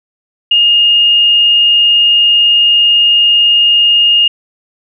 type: tone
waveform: sine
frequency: 2841 Hz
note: F7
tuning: 29 cents sharp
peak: -5 dBFS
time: 0.51-4.28 s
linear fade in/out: 5 ms
effects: none